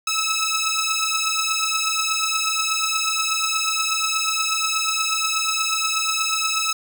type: beating tone pair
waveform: 10% pulse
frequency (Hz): 1295 / 1303.3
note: E6 / E6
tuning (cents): -31 / -20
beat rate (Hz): 8.3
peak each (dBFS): -15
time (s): 0.07-6.73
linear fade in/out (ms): 5
effects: 8-bit